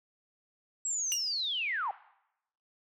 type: linear sweep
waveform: sine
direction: down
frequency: 7740 to 738 Hz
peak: -30 dBFS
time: 0.85-1.91 s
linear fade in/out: 2 ms
type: tone with exponential decay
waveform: sawtooth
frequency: 2839 Hz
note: F7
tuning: 28 cents sharp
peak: -24 dBFS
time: 1.12-1.25 s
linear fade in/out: 0 ms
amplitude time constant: 27 ms
effects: noise-tail reverb RT60 0.8 s tail -18 dB re dry